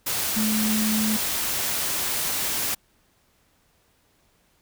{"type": "tone in noise", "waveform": "sine", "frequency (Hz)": 216.2, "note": "A3", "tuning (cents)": -30, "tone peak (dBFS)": -22, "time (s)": [0.36, 1.17], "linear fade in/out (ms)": 10, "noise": "white", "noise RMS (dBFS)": -26, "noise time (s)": [0.06, 2.75], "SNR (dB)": 1, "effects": ["pink hiss -64 dBFS RMS until 4.61 s"]}